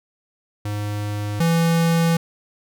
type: tone pair in turn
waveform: square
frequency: 103.83 / 166.59 Hz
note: G#2 / E3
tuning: 0 / +19 cents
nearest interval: minor sixth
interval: 819 cents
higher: second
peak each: -24 / -16 dBFS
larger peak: second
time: 0.65-1.4 / 1.4-2.17 s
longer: second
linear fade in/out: 5 ms
effects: none